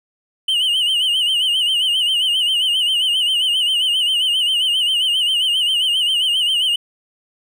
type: tone with vibrato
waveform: triangle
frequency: 2975 Hz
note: F#7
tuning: 9 cents sharp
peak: -13 dBFS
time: 0.48-6.76 s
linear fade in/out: 5 ms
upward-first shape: sine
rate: 7.5 Hz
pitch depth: 99 cents each way
effects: none